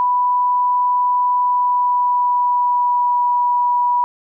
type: tone with pitch glide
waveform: sine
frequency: 987.8 to 975.9 Hz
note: B5 to B5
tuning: 0 to -21 cents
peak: -13 dBFS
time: 0-4.04 s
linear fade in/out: 0 ms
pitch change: -21 cents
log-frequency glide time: 1.4-3.2 s
effects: none

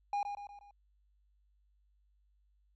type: tone with echo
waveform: triangle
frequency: 814 Hz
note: G#5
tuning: 35 cents flat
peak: -29 dBFS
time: 0.13-0.23 s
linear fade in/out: 2 ms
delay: 120 ms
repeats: 4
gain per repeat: -6 dB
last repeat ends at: 0.71 s
effects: added 50 Hz sine -68 dBFS peak until 2.75 s + resampled to 16000 Hz

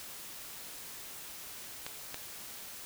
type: clicks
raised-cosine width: 0.2 ms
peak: -21 dBFS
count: 2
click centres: 1.865 / 2.144 s
effects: white hiss -46 dBFS RMS until 2.85 s

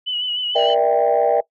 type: tone with vibrato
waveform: sine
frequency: 2960 Hz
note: F#7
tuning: in tune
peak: -20 dBFS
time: 0.06-0.75 s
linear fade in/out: 20 ms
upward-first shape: triangle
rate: 6.6 Hz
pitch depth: 49 cents each way
type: chord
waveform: sine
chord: E half-diminished seventh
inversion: second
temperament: just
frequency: 474.7 / 593.3 / 659.3 / 791.1 Hz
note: Bb4 / D5 / E5 / G5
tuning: +31 / +18 / 0 / +16 cents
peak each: -18 dBFS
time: 0.55-1.41 s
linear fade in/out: 10 ms
effects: noise-tail reverb RT60 0.1 s tail -21 dB re dry + tanh soft clip ceiling -7 dBFS

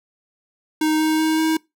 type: tone with pitch steps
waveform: square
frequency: 311.1 / 313.4 / 315.8 / 318.2 Hz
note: D#4 / D#4 / D#4 / D#4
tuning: 0 / +13 / +26 / +39 cents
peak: -17 dBFS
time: 0.81-1.57 s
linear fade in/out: 5 ms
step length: 190 ms
effects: noise-tail reverb RT60 0.2 s tail -23 dB re dry

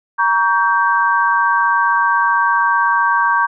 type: chord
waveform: sine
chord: G diminished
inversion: first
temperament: just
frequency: 940.8 / 1128.9 / 1568 Hz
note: Bb5 / Db6 / G6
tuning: +16 / +31 / 0 cents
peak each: -16 dBFS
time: 0.18-3.47 s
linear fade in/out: 20 ms
effects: none

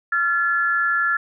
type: tone pair together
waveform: sine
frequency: 1375.9 / 1719 Hz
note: F6 / A6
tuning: -26 / -41 cents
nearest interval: major third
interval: 385 cents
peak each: -20 dBFS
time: 0.12-1.17 s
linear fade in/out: 5 ms
effects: none

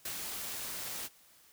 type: noise with ADSR envelope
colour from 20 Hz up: white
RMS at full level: -38 dBFS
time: 0.05-1.09 s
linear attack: 5 ms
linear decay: 87 ms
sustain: -2 dB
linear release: 38 ms
effects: white hiss -62 dBFS RMS until 1.52 s

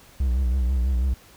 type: tone with vibrato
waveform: triangle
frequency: 63.5 Hz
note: B1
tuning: 49 cents sharp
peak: -17 dBFS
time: 0.2-1.14 s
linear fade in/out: 5 ms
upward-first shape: sine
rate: 6.1 Hz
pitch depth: 99 cents each way
effects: pink hiss -51 dBFS RMS until 1.36 s

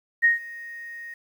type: tone with ADSR envelope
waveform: sine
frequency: 1864.7 Hz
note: A#6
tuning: in tune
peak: -13 dBFS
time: 0.22-1.14 s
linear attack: 27 ms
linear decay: 140 ms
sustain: -22 dB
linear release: 4 ms
effects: 9-bit

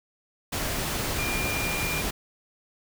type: tone in noise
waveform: sine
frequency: 2400 Hz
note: D7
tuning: 37 cents sharp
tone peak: -30 dBFS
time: 1.18-2.02 s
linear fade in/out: 10 ms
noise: pink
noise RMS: -29 dBFS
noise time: 0.52-2.11 s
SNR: -4 dB
effects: none

